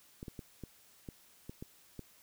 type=clicks; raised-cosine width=3 ms; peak=-30 dBFS; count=8; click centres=0.229 / 0.282 / 0.392 / 0.637 / 1.088 / 1.495 / 1.625 / 1.993 s; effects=white hiss -63 dBFS RMS until 2.22 s